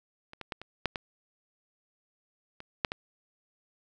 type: clicks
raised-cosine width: 0.3 ms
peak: -29 / -23 / -18 / -26 / -11 / -17 / -27 / -9 / -17 dBFS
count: 9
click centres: 0.334 / 0.413 / 0.522 / 0.616 / 0.857 / 0.958 / 2.604 / 2.848 / 2.919 s
effects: none